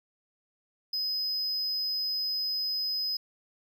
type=tone; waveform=triangle; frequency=5040 Hz; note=D#8; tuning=21 cents sharp; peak=-27 dBFS; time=0.93-3.17 s; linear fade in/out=5 ms; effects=none